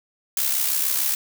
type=noise with amplitude modulation; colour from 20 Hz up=blue; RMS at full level=-20 dBFS; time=0.37-1.15 s; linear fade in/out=2 ms; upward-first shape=sine; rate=66.7 Hz; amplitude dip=55%; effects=none